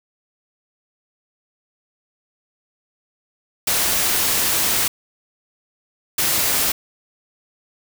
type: noise bursts at uneven times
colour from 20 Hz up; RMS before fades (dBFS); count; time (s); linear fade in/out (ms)
white; -19; 2; 3.67-4.88 / 6.18-6.72; 5
effects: none